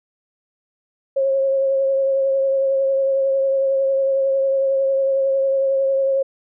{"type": "tone with vibrato", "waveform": "sine", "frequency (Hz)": 541, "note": "C#5", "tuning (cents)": -42, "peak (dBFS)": -15, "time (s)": [1.16, 6.23], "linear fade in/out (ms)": 10, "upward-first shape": "triangle", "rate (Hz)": 11, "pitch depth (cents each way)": 23, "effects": []}